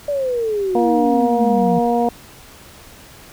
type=exponential sweep; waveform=sine; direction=down; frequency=590 to 170 Hz; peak=-17 dBFS; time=0.08-1.79 s; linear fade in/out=5 ms
type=harmonic tone; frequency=237.2 Hz; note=A#3; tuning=30 cents sharp; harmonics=1 / 2 / 3 / 4; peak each=-19 / -19 / -18 / -27 dBFS; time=0.75-2.09 s; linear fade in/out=2 ms
effects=pink hiss -42 dBFS RMS until 3.32 s